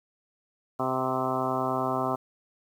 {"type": "harmonic tone with a mistuned harmonic", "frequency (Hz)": 130.2, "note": "C3", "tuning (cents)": -8, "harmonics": [1, 2, 3, 4, 5, 6, 7, 8, 9, 10], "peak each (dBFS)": [-37, -33, -34, -38, -32, -33, -37, -33, -36, -36], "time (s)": [0.79, 2.16], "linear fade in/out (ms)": 10, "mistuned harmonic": 6, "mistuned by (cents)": -25, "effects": ["9-bit"]}